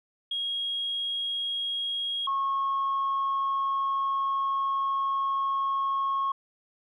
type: tone pair in turn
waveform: sine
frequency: 3281 / 1091.8 Hz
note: G#7 / C#6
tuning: -22 / -27 cents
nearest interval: octave + perfect fifth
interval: 1905 cents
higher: first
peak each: -27 / -23 dBFS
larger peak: second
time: 0.31-2.27 / 2.27-6.32 s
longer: second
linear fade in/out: 5 ms
effects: tanh soft clip ceiling -22 dBFS